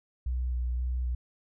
sine tone with vibrato, 61.74 Hz, B1, in tune, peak -26 dBFS, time 0.26-1.15 s, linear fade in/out 5 ms, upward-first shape square, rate 1.9 Hz, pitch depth 18 cents each way, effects tanh soft clip ceiling -24 dBFS

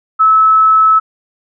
sine tone, 1300 Hz, E6, 24 cents flat, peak -5 dBFS, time 0.19-1 s, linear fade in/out 20 ms, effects none

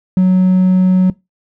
triangle tone, 185 Hz, F#3, in tune, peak -4 dBFS, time 0.17-1.1 s, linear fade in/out 2 ms, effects noise-tail reverb RT60 0.2 s tail -22 dB re dry + tanh soft clip ceiling -2 dBFS

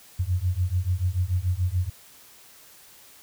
sine beating tone pair, 87.31 / 94.21 Hz, F2 / F#2, 0 / +32 cents, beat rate 6.9 Hz, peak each -25 / -25 dBFS, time 0.19-1.9 s, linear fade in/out 10 ms, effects white hiss -51 dBFS RMS until 3.22 s

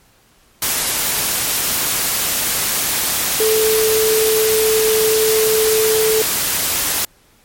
sine tone in noise, 437.2 Hz, A4, 11 cents flat, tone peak -13 dBFS, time 3.4-6.22 s, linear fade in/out 2 ms, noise white, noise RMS -18 dBFS, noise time 0.62-7.05 s, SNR +2 dB, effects pink hiss -53 dBFS RMS until 7.44 s + MP3 64 kbps

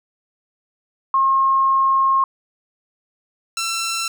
sine / 10% pulse tone pair in turn, 1075 / 1345.1 Hz, C6 / E6, +47 / +35 cents, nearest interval major third, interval 388 cents, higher second, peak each -13 dBFS, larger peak neither, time 1.14-2.24 / 3.57-4.08 s, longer first, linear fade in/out 2 ms, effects none

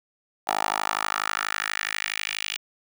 10% pulse tone with high-pass filter sweep, 52.2 Hz, G#1, 10 cents sharp, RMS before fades -28 dBFS, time 0.47-2.57 s, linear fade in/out 10 ms, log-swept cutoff 790 to 2800 Hz, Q 2.5, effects none

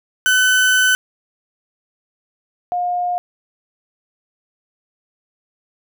35% pulse / sine tone pair in turn, 1510 / 712.6 Hz, F#6 / F5, +35 / +35 cents, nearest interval octave + minor second, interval 1300 cents, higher first, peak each -10 / -17 dBFS, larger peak first, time 0.26-0.95 / 2.72-3.18 s, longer first, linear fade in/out 0 ms, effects none

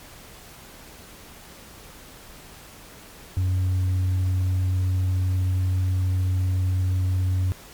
sine tone with tanh clipping, 92.5 Hz, F#2, in tune, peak -20 dBFS, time 3.37-7.52 s, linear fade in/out 0 ms, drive 2 dB, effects pink hiss -45 dBFS RMS until 7.73 s + MP3 96 kbps

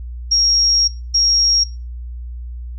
sine tone bursts at uneven times, 5588 Hz, F8, in tune, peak -11 dBFS, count 2, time 0.31-0.88 / 1.14-1.64 s, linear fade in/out 10 ms, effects noise-tail reverb RT60 0.3 s tail -21 dB re dry + added 60 Hz sine -26 dBFS peak until 2.78 s

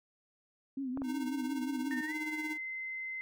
sine tone with vibrato, 262.2 Hz, C4, 4 cents sharp, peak -34 dBFS, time 0.77-2.01 s, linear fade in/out 5 ms, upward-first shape triangle, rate 5.6 Hz, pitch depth 110 cents each way
clicks, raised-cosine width 1 ms, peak -28 dBFS, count 2, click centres 0.974 / 1.019 s
square tone with tremolo, 307.8 Hz, D#4, 19 cents flat, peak -36 dBFS, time 1.03-2.58 s, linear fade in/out 50 ms, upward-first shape sine, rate 17 Hz, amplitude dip 60%
sine tone with pitch glide, 1818 to 2064 Hz, A#6 to C7, -44 to -24 cents, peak -37 dBFS, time 1.91-3.21 s, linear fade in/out 0 ms, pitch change +220 cents, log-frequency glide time 2.05-2.14 s
effects none

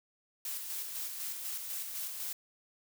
blue noise with tremolo, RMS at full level -38 dBFS, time 0.45-2.33 s, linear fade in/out 2 ms, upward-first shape square, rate 4 Hz, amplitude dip 35%, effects none

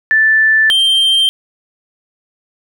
sine / triangle tone pair in turn, 1760 / 3153 Hz, A6 / G7, 0 / +9 cents, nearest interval minor seventh, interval 1009 cents, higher second, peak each -7 dBFS, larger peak neither, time 0.11-0.7 / 0.7-1.29 s, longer neither, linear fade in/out 0 ms, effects none

